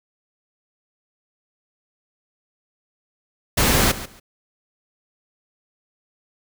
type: noise with echo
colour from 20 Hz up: pink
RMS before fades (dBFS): -17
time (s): 3.57-3.92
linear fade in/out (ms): 10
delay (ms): 140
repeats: 2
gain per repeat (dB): -15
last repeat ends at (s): 4.2
effects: none